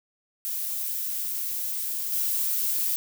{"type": "noise with level steps", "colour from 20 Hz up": "violet", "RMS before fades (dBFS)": [-30, -26], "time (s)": [0.45, 2.96], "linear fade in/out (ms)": 0, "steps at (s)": 2.12, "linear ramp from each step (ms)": 2, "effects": []}